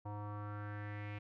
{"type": "tone with low-pass filter sweep", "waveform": "square", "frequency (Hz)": 103.83, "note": "G#2", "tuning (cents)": 0, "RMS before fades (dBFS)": -44, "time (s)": [0.05, 1.19], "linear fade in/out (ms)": 10, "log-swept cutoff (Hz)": [900, 2400], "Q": 4, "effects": []}